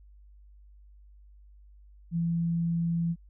sine tone, 168.3 Hz, E3, 36 cents sharp, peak -25 dBFS, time 2.11-3.16 s, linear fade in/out 50 ms, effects added 50 Hz sine -51 dBFS peak until 3.29 s

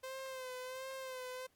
sawtooth tone with vibrato, 518 Hz, C5, 17 cents flat, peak -39 dBFS, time 0.03-1.47 s, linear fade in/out 10 ms, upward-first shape sine, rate 1.4 Hz, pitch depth 43 cents each way, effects pink hiss -75 dBFS RMS until 1.55 s + AAC 64 kbps

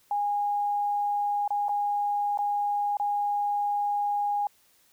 sine tone with dropouts, 820 Hz, G#5, 22 cents flat, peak -24 dBFS, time 0.11-4.47 s, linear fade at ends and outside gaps 2 ms, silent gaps 1.478-1.505 / 1.684-1.692 / 2.375-2.388 / 2.97-2.998 s, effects white hiss -63 dBFS RMS until 4.92 s

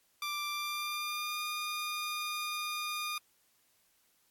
15% pulse tone with pitch glide, 1179 to 1216.4 Hz, D6 to D#6, +6 to -40 cents, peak -28 dBFS, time 0.22-3.18 s, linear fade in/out 2 ms, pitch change +54 cents, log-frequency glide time 0.52-1.42 s, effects white hiss -71 dBFS RMS until 4.3 s + AAC 64 kbps

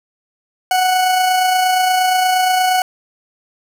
40% pulse tone with amplitude modulation, 740 Hz, F#5, in tune, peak -10 dBFS, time 0.71-2.82 s, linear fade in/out 2 ms, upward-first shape sine, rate 28.5 Hz, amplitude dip 30%, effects none

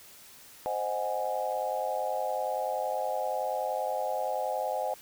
sine chord, Ab dominant seventh, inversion first, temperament equal, 523.3 / 622.3 / 740 / 830.6 Hz, C5 / Eb5 / Gb5 / Ab5, 0 / 0 / 0 / 0 cents, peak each -34 dBFS, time 0.66-4.94 s, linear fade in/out 0 ms, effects white hiss -52 dBFS RMS until 5.01 s

